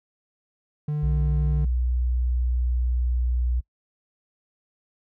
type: tone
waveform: triangle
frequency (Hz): 149.5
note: D3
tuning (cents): +31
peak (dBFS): -21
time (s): 0.88-1.65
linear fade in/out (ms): 5
type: tone with pitch glide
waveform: sine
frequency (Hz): 61.74 to 61.14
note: B1 to B1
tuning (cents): 0 to -17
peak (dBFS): -20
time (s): 1.02-3.61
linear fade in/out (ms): 20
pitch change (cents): -17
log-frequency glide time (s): 1.55-3.47
effects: noise-tail reverb RT60 0.1 s tail -24 dB re dry + tanh soft clip ceiling -12 dBFS